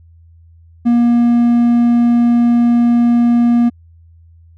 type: tone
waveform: triangle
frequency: 237.7 Hz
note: A#3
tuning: 34 cents sharp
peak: -6 dBFS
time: 0.85-3.7 s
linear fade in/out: 20 ms
effects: added 83 Hz sine -41 dBFS peak until 4.57 s